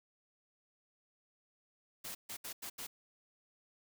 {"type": "noise bursts at uneven times", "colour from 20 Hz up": "white", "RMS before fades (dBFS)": -44, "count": 5, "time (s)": [[2.04, 2.15], [2.29, 2.37], [2.44, 2.53], [2.62, 2.7], [2.78, 2.87]], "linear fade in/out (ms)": 10, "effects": []}